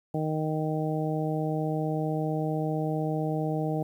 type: harmonic tone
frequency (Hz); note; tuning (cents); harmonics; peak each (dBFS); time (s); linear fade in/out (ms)
155.56; D#3; 0; 1 / 2 / 3 / 4 / 5; -29 / -32 / -34 / -35 / -36; 0.14-3.83; 5
effects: 10-bit